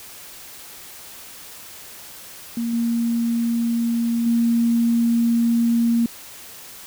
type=tone with level steps; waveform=sine; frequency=233.1 Hz; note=A#3; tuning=in tune; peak=-21 / -18 / -15 dBFS; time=2.57-6.06 s; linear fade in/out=2 ms; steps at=2.73 / 4.26 s; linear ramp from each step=5 ms; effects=white hiss -40 dBFS RMS until 6.86 s